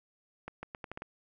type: accelerating click train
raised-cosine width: 0.5 ms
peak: -25 dBFS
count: 7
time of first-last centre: 0.48-1.021 s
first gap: 150 ms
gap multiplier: 0.79
effects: none